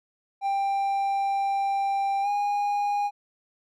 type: tone with pitch glide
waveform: triangle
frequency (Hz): 790 to 817.9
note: G5 to G#5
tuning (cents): +13 to -27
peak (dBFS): -21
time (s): 0.41-3.11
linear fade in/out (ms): 50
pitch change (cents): +60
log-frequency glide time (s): 2.22-2.28
effects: none